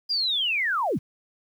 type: linear sweep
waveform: sine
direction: down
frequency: 4932 to 74 Hz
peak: -22 dBFS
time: 0.09-0.99 s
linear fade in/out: 20 ms
effects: 9-bit